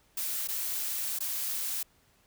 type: noise with dropouts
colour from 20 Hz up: blue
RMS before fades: -33 dBFS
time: 0.17-1.83 s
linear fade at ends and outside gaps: 5 ms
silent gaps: 0.475-0.485 / 1.189-1.204 s
effects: pink hiss -66 dBFS RMS until 2.26 s